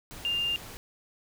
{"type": "tone in noise", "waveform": "sine", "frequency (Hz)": 2801, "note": "F7", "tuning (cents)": 4, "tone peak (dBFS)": -26, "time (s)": [0.25, 0.56], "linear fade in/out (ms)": 0, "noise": "pink", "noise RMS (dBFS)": -44, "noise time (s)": [0.11, 0.77], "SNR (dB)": 15, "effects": []}